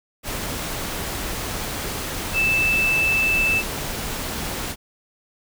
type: tone in noise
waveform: sine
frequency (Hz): 2637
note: E7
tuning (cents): 0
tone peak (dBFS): -17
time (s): 2.33-3.63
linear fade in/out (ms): 50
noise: pink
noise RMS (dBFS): -28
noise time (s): 0.23-4.76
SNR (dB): +8
effects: none